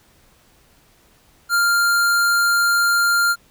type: tone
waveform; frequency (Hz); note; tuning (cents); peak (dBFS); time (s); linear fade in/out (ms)
square; 1396.9; F6; 0; -15; 1.49-3.36; 50
effects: pink hiss -55 dBFS RMS until 3.5 s